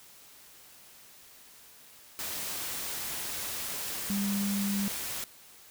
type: tone in noise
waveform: sine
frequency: 200.2 Hz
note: G3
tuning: 37 cents sharp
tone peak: -28 dBFS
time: 4.1-4.88 s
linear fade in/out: 0 ms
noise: white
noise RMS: -36 dBFS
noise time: 2.19-5.24 s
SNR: +5 dB
effects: white hiss -54 dBFS RMS until 5.7 s